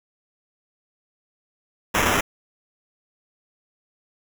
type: noise with sample-and-hold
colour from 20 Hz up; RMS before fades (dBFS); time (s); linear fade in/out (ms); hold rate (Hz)
violet; -20; 1.94-2.21; 10; 4410
effects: none